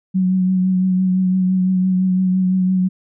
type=tone with vibrato; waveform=sine; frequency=185.6 Hz; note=F#3; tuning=6 cents sharp; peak=-13 dBFS; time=0.14-2.89 s; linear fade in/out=20 ms; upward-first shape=triangle; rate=5.9 Hz; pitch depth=28 cents each way; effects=none